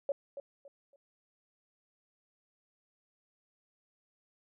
sine tone with echo, 560 Hz, C#5, 18 cents sharp, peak -28 dBFS, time 0.09-0.12 s, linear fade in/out 2 ms, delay 280 ms, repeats 3, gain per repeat -11 dB, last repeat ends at 0.96 s, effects none

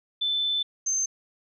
sine tone pair in turn, 3522 / 6275 Hz, A7 / G8, +1 / +1 cents, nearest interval minor seventh, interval 1000 cents, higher second, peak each -23 dBFS, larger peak neither, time 0.21-0.63 / 0.86-1.06 s, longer first, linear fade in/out 10 ms, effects none

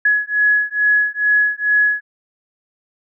sine beating tone pair, 1685 / 1687.3 Hz, G#6 / G#6, +25 / +27 cents, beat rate 2.3 Hz, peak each -16 dBFS, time 0.05-2.01 s, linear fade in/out 5 ms, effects none

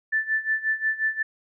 sine tone with tremolo, 1760 Hz, A6, in tune, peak -19 dBFS, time 0.12-1.23 s, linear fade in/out 10 ms, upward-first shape sine, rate 5.6 Hz, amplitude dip 85%, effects none

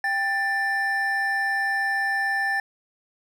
triangle tone pair together, 789 / 1771.2 Hz, G5 / A6, +11 / +11 cents, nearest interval octave + major second, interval 1400 cents, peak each -26 / -21 dBFS, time 0.04-2.6 s, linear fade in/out 2 ms, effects none

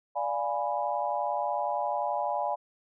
sine chord, D diminished seventh, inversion none, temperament equal, 587.3 / 698.5 / 830.6 / 987.8 Hz, D5 / F5 / Ab5 / Cb6, 0 / 0 / 0 / 0 cents, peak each -33 / -33 / -31 / -34 dBFS, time 0.15-2.56 s, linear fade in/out 20 ms, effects none

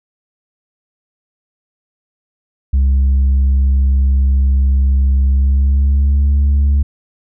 sine tone with pitch glide, 67.2 to 70.74 Hz, C2 to C#2, +47 to +36 cents, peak -6 dBFS, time 2.73-6.83 s, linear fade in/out 10 ms, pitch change +89 cents, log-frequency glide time 5.28-6.28 s, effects tanh soft clip ceiling -8 dBFS

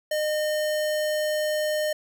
square tone, 610 Hz, D#5, 34 cents flat, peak -24 dBFS, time 0.11-1.93 s, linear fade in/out 5 ms, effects none

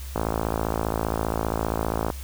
click train, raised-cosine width 1 ms, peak -10 dBFS, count 108, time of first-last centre 0.16-2.102 s, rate 55.1 Hz, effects added 67 Hz sine -33 dBFS peak until 2.23 s + white hiss -44 dBFS RMS until 2.23 s

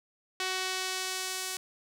sawtooth tone with band-pass filter sweep, 373.9 Hz, F#4, 18 cents sharp, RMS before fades -34 dBFS, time 0.4-1.57 s, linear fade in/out 2 ms, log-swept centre 3700 to 8300 Hz, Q 0.71, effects none

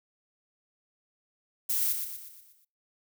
violet noise with echo, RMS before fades -28 dBFS, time 1.69-1.93 s, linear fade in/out 10 ms, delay 120 ms, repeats 6, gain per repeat -6 dB, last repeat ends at 2.65 s, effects noise-tail reverb RT60 0.3 s tail -24 dB re dry

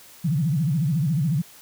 sine tone with vibrato, 152.6 Hz, D#3, 33 cents flat, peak -19 dBFS, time 0.24-1.42 s, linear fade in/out 10 ms, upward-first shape sine, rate 14 Hz, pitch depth 250 cents each way, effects white hiss -48 dBFS RMS until 1.61 s

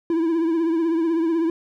triangle tone with vibrato, 329.6 Hz, E4, in tune, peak -16 dBFS, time 0.1-1.5 s, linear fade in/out 2 ms, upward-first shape triangle, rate 16 Hz, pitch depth 73 cents each way, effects none

